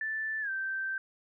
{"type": "tone with pitch glide", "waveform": "sine", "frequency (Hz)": [1760, 1559], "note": ["A6", "G6"], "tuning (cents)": [0, -10], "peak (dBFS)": -31, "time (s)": [0.01, 0.98], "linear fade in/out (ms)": 2, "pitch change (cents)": -210, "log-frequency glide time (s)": [0.41, 0.5], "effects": []}